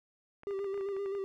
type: clicks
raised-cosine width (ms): 0.5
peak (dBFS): -36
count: 11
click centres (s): 0.434 / 0.509 / 0.591 / 0.644 / 0.743 / 0.777 / 0.81 / 0.888 / 0.966 / 1.06 / 1.151
type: tone with vibrato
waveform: triangle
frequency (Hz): 394.6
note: G4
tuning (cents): +11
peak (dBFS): -31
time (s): 0.47-1.24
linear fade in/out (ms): 0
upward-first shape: square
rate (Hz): 7.7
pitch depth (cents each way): 29
effects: none